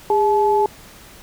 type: tone pair together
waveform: sine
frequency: 408 / 860 Hz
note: G#4 / A5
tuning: -31 / -40 cents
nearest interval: octave + minor second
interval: 1291 cents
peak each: -16 dBFS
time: 0.1-0.66 s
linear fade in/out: 2 ms
effects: pink hiss -43 dBFS RMS until 1.22 s